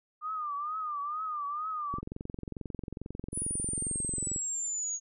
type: tone with vibrato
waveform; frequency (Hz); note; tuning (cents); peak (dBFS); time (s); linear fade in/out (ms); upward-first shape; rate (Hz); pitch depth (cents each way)
sine; 1210; D#6; -49; -32; 0.21-2.01; 50; triangle; 2.2; 120
type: click train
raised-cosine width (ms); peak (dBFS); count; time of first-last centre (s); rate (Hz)
3; -25; 55; 1.94-4.362; 22.3
type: exponential sweep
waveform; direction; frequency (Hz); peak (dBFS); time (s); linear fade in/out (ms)
sine; down; 9940 to 6620; -31; 3.32-5; 50
effects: none